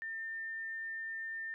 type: tone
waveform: sine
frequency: 1802 Hz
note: A6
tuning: 41 cents sharp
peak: -38 dBFS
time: 0.02-1.54 s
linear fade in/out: 0 ms
effects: none